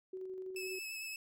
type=tone with tremolo; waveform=sine; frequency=374.7 Hz; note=F#4; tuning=22 cents sharp; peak=-40 dBFS; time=0.13-0.79 s; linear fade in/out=5 ms; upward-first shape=square; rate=12 Hz; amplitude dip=25%
type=tone with vibrato; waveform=sawtooth; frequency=2600 Hz; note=E7; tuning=24 cents flat; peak=-38 dBFS; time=0.56-1.16 s; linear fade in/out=2 ms; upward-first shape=sine; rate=8.8 Hz; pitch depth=22 cents each way
effects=none